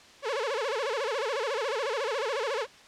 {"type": "tone with vibrato", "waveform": "sawtooth", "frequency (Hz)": 493.9, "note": "B4", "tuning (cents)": 0, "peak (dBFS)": -24, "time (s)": [0.22, 2.67], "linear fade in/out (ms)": 50, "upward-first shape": "sine", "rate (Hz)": 14, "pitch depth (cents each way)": 260, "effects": ["white hiss -52 dBFS RMS until 2.87 s", "low-pass 5000 Hz 12 dB/octave"]}